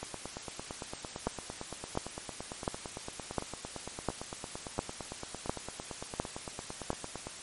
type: two click trains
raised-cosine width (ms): 1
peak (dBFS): -24 / -15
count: 65 / 9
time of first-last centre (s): 0.03-7.27 / 1.27-6.904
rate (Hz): 8.84 / 1.42
effects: white hiss -45 dBFS RMS until 7.42 s + MP3 48 kbps